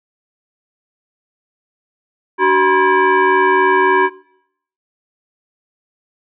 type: tone with frequency modulation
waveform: sine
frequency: 293.7 Hz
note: D4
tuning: in tune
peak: -9 dBFS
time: 2.38-4.1 s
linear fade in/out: 50 ms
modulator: 671 Hz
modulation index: 2.1
effects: noise-tail reverb RT60 0.7 s tail -21 dB re dry